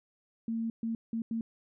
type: tone bursts at uneven times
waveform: sine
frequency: 227.3 Hz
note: A#3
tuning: 43 cents flat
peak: -30 dBFS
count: 4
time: 0.48-0.7 / 0.83-0.95 / 1.13-1.22 / 1.31-1.41 s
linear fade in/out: 2 ms
effects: none